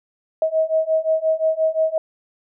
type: beating tone pair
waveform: sine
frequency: 634 / 639.7 Hz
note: D#5 / D#5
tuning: +32 / +48 cents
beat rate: 5.7 Hz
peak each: -20 / -19 dBFS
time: 0.42-1.98 s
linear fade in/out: 2 ms
effects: none